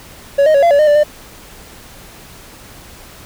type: tone with pitch steps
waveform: triangle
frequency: 561 / 621 / 558 / 683 / 571 / 609 / 587 / 599 Hz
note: C#5 / D#5 / C#5 / F5 / D5 / D#5 / D5 / D5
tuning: +21 / -3 / +11 / -39 / -49 / -37 / -1 / +34 cents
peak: -5 dBFS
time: 0.38-1.036 s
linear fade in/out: 10 ms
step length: 82 ms
effects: pink hiss -38 dBFS RMS until 3.25 s